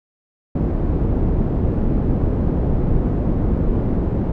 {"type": "low-pass noise", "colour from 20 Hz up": "pink", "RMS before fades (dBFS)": -18, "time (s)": [0.55, 4.32], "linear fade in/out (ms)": 5, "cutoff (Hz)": 370, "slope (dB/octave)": 12, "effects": []}